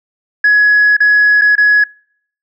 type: tone with dropouts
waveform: sine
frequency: 1681 Hz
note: G#6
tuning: 20 cents sharp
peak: -4 dBFS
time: 0.44-1.84 s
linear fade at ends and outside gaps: 5 ms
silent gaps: 0.968-1.003 / 1.413-1.417 / 1.555-1.579 s
effects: noise-tail reverb RT60 0.6 s tail -26 dB re dry + tanh soft clip ceiling -3 dBFS